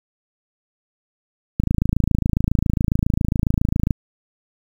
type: click train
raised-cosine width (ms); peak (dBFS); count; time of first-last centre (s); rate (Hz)
5; -5; 64; 1.6-3.908; 27.3
effects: 7-bit